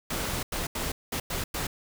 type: noise bursts at uneven times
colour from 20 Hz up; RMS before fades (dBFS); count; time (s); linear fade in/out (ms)
pink; -31; 6; 0.1-0.43 / 0.52-0.67 / 0.75-0.92 / 1.12-1.2 / 1.3-1.44 / 1.54-1.67; 5
effects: none